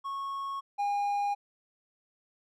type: tone pair in turn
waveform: triangle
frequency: 1100 / 812.5 Hz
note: C#6 / G#5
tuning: -14 / -38 cents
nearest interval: perfect fourth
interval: 524 cents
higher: first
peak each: -31 / -25 dBFS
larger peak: second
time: 0.04-0.61 / 0.78-1.35 s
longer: neither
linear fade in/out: 20 ms
effects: none